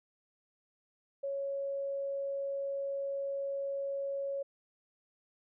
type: tone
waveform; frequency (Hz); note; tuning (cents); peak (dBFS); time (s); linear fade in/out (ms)
sine; 554; C#5; -1; -33; 1.23-4.43; 10
effects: none